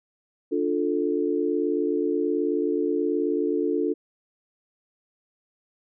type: chord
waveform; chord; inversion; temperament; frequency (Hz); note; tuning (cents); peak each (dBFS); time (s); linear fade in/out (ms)
sine; D minor; none; just; 293.7 / 352.4 / 440.5; D4 / F4 / A4; 0 / +16 / +2; -26; 0.51-3.94; 20
effects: none